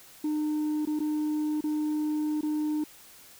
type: tone with dropouts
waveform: sine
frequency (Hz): 303.6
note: D#4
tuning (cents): -42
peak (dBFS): -23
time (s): 0.24-2.84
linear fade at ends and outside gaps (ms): 5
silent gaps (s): 0.853-0.872 / 0.992-1.002 / 1.608-1.639 / 2.41-2.43
effects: tanh soft clip ceiling -25 dBFS + white hiss -52 dBFS RMS until 3.39 s